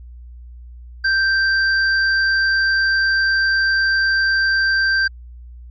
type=tone; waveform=square; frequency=1568 Hz; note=G6; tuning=in tune; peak=-15 dBFS; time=1.04-5.08 s; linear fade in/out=10 ms; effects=added 60 Hz sine -35 dBFS peak until 5.7 s + resampled to 16000 Hz